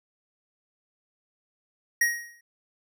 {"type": "tone with exponential decay", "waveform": "square", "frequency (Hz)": 1886, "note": "A#6", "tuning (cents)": 20, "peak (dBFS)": -18, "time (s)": [2.01, 2.41], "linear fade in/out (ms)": 5, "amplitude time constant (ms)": 85, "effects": []}